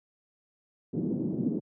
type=band-pass noise; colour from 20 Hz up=pink; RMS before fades=-30 dBFS; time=0.93-1.6 s; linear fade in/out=10 ms; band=160 to 320 Hz; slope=24 dB/octave; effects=high-pass 100 Hz 12 dB/octave